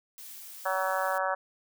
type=noise; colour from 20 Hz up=blue; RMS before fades=-45 dBFS; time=0.18-1.18 s; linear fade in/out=0 ms
type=harmonic tone; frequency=188.8 Hz; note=F#3; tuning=35 cents sharp; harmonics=3 / 4 / 5 / 6 / 7 / 8 / 9; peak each=-32 / -33 / -34 / -35 / -35 / -36 / -37 dBFS; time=0.65-1.35 s; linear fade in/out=10 ms
effects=none